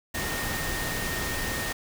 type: tone in noise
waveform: sine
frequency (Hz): 1844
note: A#6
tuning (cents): -19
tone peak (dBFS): -34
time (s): 0.14-1.73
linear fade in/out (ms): 10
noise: pink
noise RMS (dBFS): -31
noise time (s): 0.14-1.73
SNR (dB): -6
effects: none